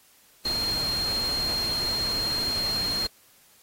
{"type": "tone in noise", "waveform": "sine", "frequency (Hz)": 4213, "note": "C8", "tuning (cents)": 11, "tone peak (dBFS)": -25, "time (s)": [0.45, 3.07], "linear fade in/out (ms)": 5, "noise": "pink", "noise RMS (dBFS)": -35, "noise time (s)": [0.45, 3.07], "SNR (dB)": 7, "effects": ["white hiss -58 dBFS RMS until 3.62 s", "AAC 48 kbps"]}